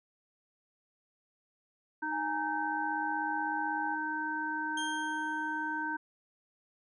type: harmonic tone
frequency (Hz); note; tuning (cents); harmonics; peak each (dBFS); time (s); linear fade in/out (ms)
308.9; D#4; -12; 1 / 3 / 5; -39 / -36 / -35; 2.02-5.97; 10
type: tone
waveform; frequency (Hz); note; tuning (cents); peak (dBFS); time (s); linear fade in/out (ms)
sine; 830.6; G#5; 0; -35; 2.11-3.96; 20
type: tone with exponential decay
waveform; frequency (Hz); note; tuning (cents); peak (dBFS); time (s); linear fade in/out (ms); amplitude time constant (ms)
sawtooth; 3200; G7; +35; -32; 4.77-5.83; 5; 230
effects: resampled to 24000 Hz